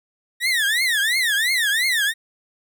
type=tone with vibrato; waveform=30% pulse; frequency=1855 Hz; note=A#6; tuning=9 cents flat; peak=-15 dBFS; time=0.4-2.14 s; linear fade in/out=50 ms; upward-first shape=triangle; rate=2.9 Hz; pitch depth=280 cents each way; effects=none

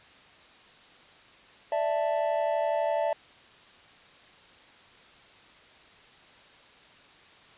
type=chord; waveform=triangle; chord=D suspended second; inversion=none; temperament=equal; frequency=587.3 / 659.3 / 880 Hz; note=D5 / E5 / A5; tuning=0 / 0 / 0 cents; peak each=-27 / -26 / -30 dBFS; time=1.72-3.13 s; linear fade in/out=2 ms; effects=white hiss -54 dBFS RMS until 7.57 s + resampled to 8000 Hz

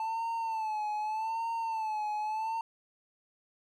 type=tone with vibrato; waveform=triangle; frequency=880 Hz; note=A5; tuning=in tune; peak=-29 dBFS; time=0-2.61 s; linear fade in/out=2 ms; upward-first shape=sine; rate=0.83 Hz; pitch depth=73 cents each way; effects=none

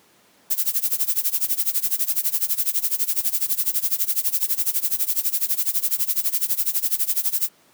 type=noise with tremolo; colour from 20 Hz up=violet; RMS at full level=-19 dBFS; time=0.5-7.49 s; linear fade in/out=10 ms; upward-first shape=sine; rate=12 Hz; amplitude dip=90%; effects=pink hiss -56 dBFS RMS until 7.73 s + high-pass 200 Hz 12 dB/octave

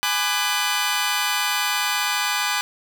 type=chord; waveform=15% pulse; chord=G# half-diminished seventh; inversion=none; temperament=just; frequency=830.6 / 996.7 / 1196.1 / 1495.1 Hz; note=G#5 / B5 / D6 / F#6; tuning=0 / +16 / +31 / +18 cents; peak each=-20 dBFS; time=0.03-2.61 s; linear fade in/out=0 ms; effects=none

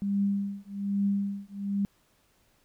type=tone with tremolo; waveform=sine; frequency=199.7 Hz; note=G3; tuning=32 cents sharp; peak=-22 dBFS; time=0.02-1.85 s; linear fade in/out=0 ms; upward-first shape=triangle; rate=1.2 Hz; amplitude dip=100%; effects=pink hiss -67 dBFS RMS until 2.64 s

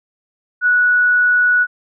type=tone; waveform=sine; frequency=1470 Hz; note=F#6; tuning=12 cents flat; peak=-10 dBFS; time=0.61-1.67 s; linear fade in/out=50 ms; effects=none

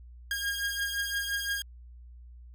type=beating tone pair; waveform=sawtooth; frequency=1622 / 1627.8 Hz; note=G#6 / G#6; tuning=-41 / -35 cents; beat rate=5.8 Hz; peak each=-28 / -31 dBFS; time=0.31-1.62 s; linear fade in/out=2 ms; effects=added 60 Hz sine -46 dBFS peak until 2.54 s

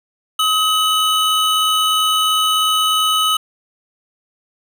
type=tone pair together; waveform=square; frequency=1267 / 2984 Hz; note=D#6 / F#7; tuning=+31 / +14 cents; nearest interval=octave + minor third; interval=1483 cents; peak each=-17 / -17 dBFS; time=0.39-3.37 s; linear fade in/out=5 ms; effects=none

